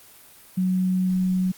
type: tone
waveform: sine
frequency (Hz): 185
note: F#3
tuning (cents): 0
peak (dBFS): -19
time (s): 0.57-1.52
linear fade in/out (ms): 10
effects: white hiss -49 dBFS RMS until 1.57 s + Opus 32 kbps